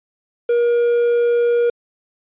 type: tone with quantisation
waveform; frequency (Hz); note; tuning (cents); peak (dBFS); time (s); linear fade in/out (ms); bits
triangle; 475.5; A#4; +34; -11; 0.49-1.7; 5; 6
effects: resampled to 8000 Hz